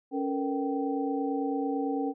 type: tone cluster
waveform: sine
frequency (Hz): 278 / 449.5 / 478.5 / 776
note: C#4 / A4 / A#4 / G5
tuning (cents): +5 / +37 / +45 / -18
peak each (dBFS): -29 / -35 / -36 / -35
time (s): 0.11-2.14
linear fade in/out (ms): 50
effects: none